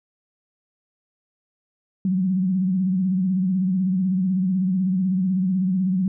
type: tone with vibrato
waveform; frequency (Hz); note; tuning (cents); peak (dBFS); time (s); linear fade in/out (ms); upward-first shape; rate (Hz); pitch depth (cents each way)
sine; 186.4; F#3; +13; -18; 2.05-6.08; 2; sine; 16; 77
effects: none